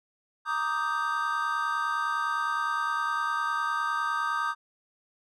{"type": "chord", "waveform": "triangle", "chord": "Eb major seventh", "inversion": "second", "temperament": "equal", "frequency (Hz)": [932.3, 1174.7, 1244.5, 1568], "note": ["Bb5", "D6", "Eb6", "G6"], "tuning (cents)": [0, 0, 0, 0], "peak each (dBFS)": [-33, -31, -28, -30], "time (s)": [0.45, 4.55], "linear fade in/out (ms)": 50, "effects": []}